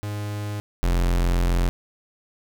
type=tone pair in turn; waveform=45% pulse; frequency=103.83 / 43.66 Hz; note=G#2 / F1; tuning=0 / 0 cents; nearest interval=octave + minor third; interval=1500 cents; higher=first; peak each=-27 / -18 dBFS; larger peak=second; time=0.03-0.6 / 0.83-1.69 s; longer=second; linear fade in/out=0 ms; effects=none

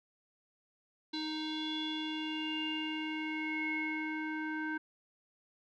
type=tone with low-pass filter sweep; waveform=square; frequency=311.1 Hz; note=D#4; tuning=in tune; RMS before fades=-37 dBFS; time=1.13-4.78 s; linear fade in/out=10 ms; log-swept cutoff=4000 to 1700 Hz; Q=9.7; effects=none

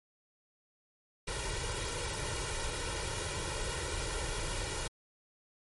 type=noise with comb filter; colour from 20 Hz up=pink; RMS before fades=-36 dBFS; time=1.27-4.88 s; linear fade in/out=10 ms; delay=2.1 ms; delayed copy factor=+0.8; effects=MP3 48 kbps

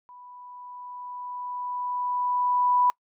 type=tone with level ramp; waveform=sine; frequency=987.8 Hz; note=B5; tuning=in tune; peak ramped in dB=-45 to -17 dBFS; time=0.09-2.9 s; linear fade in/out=0 ms; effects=noise-tail reverb RT60 0.1 s tail -26 dB re dry

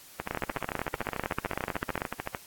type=two click trains; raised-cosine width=0.5 ms; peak=-15 / -14 dBFS; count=30 / 28; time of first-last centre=0.2-2.348 / 0.31-2.019 s; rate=13.5 / 15.8 Hz; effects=white hiss -51 dBFS RMS until 2.46 s + AAC 64 kbps

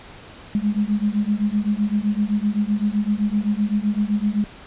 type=beating tone pair; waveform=sine; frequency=204.2 / 212 Hz; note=G#3 / G#3; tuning=-29 / +36 cents; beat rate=7.8 Hz; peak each=-21 dBFS; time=0.55-4.44 s; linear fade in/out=0 ms; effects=pink hiss -42 dBFS RMS until 4.66 s + resampled to 8000 Hz

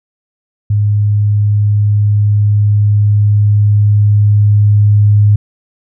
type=tone with level ramp; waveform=sine; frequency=103.83 Hz; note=G#2; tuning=in tune; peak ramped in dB=-8 to -4 dBFS; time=0.7-5.36 s; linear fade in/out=5 ms; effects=none

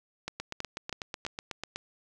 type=two click trains; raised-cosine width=0.2 ms; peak=-17 / -18 dBFS; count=4 / 12; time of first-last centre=0.28-1.251 / 0.4-1.76 s; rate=3.09 / 8.09 Hz; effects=none

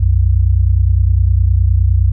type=tone pair together; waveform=sine; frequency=62.37 / 92.1 Hz; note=B1 / F#2; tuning=+18 / -7 cents; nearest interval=perfect fifth; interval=675 cents; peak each=-11 dBFS; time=0-2.12 s; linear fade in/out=10 ms; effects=none

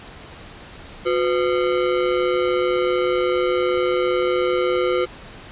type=ring-modulated tone; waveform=square; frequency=432.2 Hz; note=A4; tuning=31 cents flat; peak=-15 dBFS; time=1.05-5.06 s; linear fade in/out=20 ms; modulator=69.9 Hz; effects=pink hiss -40 dBFS RMS until 5.51 s + resampled to 8000 Hz

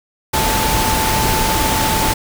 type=tone in noise; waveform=sine; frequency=880 Hz; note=A5; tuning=in tune; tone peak=-19 dBFS; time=0.33-2.14 s; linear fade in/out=10 ms; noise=pink; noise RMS=-17 dBFS; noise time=0.33-2.14 s; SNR=-5 dB; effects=none

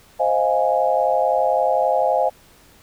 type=chord; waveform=sine; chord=F minor seventh; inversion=second; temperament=equal with one note detuned; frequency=523.3 / 626.9 / 698.5 / 830.6 Hz; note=C5 / Eb5 / F5 / Ab5; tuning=0 / +13 / 0 / 0 cents; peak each=-21 dBFS; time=0.19-2.3 s; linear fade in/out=20 ms; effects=pink hiss -51 dBFS RMS until 2.82 s

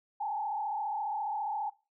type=tone with frequency modulation; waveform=sine; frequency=842 Hz; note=G#5; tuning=24 cents sharp; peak=-31 dBFS; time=0.2-1.7 s; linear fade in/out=10 ms; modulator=34.7 Hz; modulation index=1.3; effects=noise-tail reverb RT60 0.3 s tail -21 dB re dry

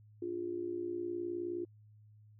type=tone with amplitude modulation; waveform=sine; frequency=349.2 Hz; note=F4; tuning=in tune; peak=-32 dBFS; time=0.22-1.65 s; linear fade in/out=5 ms; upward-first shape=sine; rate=59.5 Hz; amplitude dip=75%; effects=added 106 Hz sine -57 dBFS peak until 2.39 s

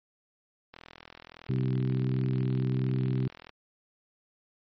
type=click train; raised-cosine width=0.3 ms; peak=-29 dBFS; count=115; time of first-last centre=0.74-3.494 s; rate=41.4 Hz
type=harmonic tone; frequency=64.6 Hz; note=C2; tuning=21 cents flat; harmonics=2 / 3 / 4 / 5 / 6; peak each=-26 / -34 / -37 / -39 / -39 dBFS; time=1.49-3.28 s; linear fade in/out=5 ms
effects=MP3 32 kbps

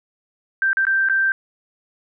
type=tone with dropouts; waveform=sine; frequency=1568 Hz; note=G6; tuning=in tune; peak=-15 dBFS; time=0.62-1.32 s; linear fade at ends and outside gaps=1 ms; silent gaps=0.731-0.77 / 0.852-0.868 / 1.087-1.097 s; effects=none

